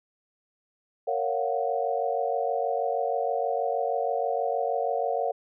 sine chord, Gb major seventh, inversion first, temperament just, 462.5 / 555 / 693.7 / 740 Hz, Bb4 / Db5 / F5 / Gb5, -14 / +2 / -12 / 0 cents, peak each -30 dBFS, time 1.07-5.32 s, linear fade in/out 10 ms, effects none

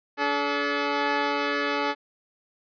10% pulse tone pair together, 286.9 / 429.8 Hz, D4 / A4, -40 / -41 cents, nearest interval perfect fifth, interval 699 cents, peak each -18 dBFS, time 0.17-1.95 s, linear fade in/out 50 ms, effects resampled to 11025 Hz

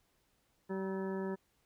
harmonic tone with a mistuned harmonic, 191.7 Hz, G3, 38 cents flat, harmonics 1 / 2 / 3 / 4 / 5 / 7 / 8 / 9, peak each -38 / -38 / -47 / -55 / -47 / -55 / -60 / -52 dBFS, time 0.69-1.36 s, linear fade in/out 20 ms, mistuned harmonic 7, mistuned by -50 cents, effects pink hiss -75 dBFS RMS until 1.65 s

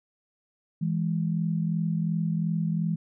sine tone pair together, 164.81 / 207.6 Hz, E3 / G#3, 0 / 0 cents, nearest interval major third, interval 400 cents, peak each -25 / -30 dBFS, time 0.81-2.96 s, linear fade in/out 10 ms, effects none

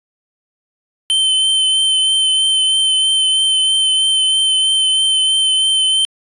square tone with vibrato, 3084 Hz, G7, 29 cents flat, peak -12 dBFS, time 1.1-6.05 s, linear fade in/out 0 ms, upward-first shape triangle, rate 3.1 Hz, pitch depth 18 cents each way, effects resampled to 24000 Hz

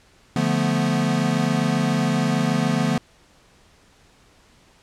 square chord, B half-diminished seventh, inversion first, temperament equal, 146.83 / 174.61 / 220 / 246.9 Hz, D3 / F3 / A3 / B3, 0 / 0 / 0 / 0 cents, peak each -25 dBFS, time 0.36-2.98 s, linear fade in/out 2 ms, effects pink hiss -55 dBFS RMS until 4.82 s + low-pass 8000 Hz 12 dB/octave

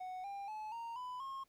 triangle tone with pitch steps, 740 / 797.7 / 859.9 / 927 / 999.3 / 1077.2 Hz, F#5 / G5 / A5 / A#5 / B5 / C#6, 0 / +30 / -40 / -10 / +20 / -50 cents, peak -40 dBFS, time 0-1.44 s, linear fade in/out 10 ms, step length 240 ms, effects pink hiss -75 dBFS RMS until 1.48 s

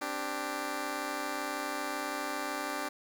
10% pulse chord, C suspended second, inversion none, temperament just, 261.6 / 294.3 / 392.4 Hz, C4 / D4 / G4, 0 / +4 / +2 cents, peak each -33 / -28 / -33 dBFS, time 0.01-2.89 s, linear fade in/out 10 ms, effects 10-bit

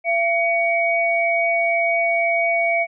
sine tone pair together, 678 / 2249 Hz, E5 / C#7, +49 / +24 cents, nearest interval octave + major sixth, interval 2075 cents, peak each -19 dBFS, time 0.04-2.87 s, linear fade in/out 50 ms, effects none

